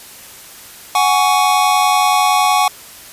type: chord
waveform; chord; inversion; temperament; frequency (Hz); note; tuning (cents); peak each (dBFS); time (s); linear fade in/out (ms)
square; F# suspended second; none; equal with one note detuned; 740 / 830.6 / 1121; F#5 / G#5 / C#6; 0 / 0 / +19; -16; 0.95-2.68; 2
effects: white hiss -37 dBFS RMS until 3.12 s + resampled to 32000 Hz